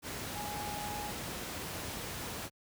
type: tone in noise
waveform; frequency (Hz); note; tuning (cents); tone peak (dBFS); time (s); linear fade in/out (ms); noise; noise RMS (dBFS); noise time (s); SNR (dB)
sine; 830.6; G#5; 0; -40; 0.33-1.13; 50; pink; -40; 0.02-2.5; -3
effects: high-pass 60 Hz 12 dB/octave